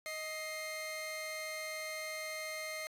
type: tone pair together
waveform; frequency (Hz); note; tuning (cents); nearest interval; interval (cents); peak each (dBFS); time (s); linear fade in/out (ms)
sawtooth; 626.1 / 2106; D#5 / C7; +11 / +11; octave + major sixth; 2100; -39 / -38; 0.06-2.87; 0
effects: resampled to 32000 Hz